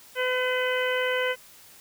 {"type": "harmonic tone", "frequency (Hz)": 506, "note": "B4", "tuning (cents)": 42, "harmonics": [1, 2, 3, 4, 5, 6], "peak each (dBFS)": [-26, -34, -30, -31, -36, -34], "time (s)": [0.15, 1.36], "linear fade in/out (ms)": 50, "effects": ["white hiss -51 dBFS RMS until 1.8 s"]}